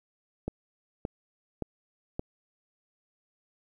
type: click train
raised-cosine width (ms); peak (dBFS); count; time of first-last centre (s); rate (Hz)
2; -18; 4; 0.48-2.194; 1.75
effects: 10-bit